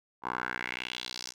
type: tone with band-pass filter sweep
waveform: 10% pulse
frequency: 61.74 Hz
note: B1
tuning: in tune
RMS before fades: -37 dBFS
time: 0.22-1.34 s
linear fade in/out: 50 ms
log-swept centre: 990 to 6100 Hz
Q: 3.1
effects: none